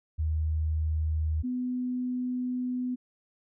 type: tone pair in turn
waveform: sine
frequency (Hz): 78.3 / 250.2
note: D#2 / B3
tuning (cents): +11 / +23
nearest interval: octave + minor sixth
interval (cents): 2012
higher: second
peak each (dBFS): -25 / -28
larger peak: first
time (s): 0.18-1.43 / 1.43-2.96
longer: second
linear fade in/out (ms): 20
effects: none